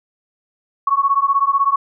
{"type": "beating tone pair", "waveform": "sine", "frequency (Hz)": [1102, 1118], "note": ["C#6", "C#6"], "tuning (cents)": [-11, 14], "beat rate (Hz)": 16, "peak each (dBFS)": -16, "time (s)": [0.87, 1.76], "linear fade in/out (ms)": 5, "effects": []}